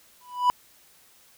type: tone with exponential growth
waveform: triangle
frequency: 987.8 Hz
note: B5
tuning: in tune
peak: -12 dBFS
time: 0.21-0.5 s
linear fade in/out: 0 ms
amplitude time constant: 61 ms
effects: white hiss -57 dBFS RMS until 1.37 s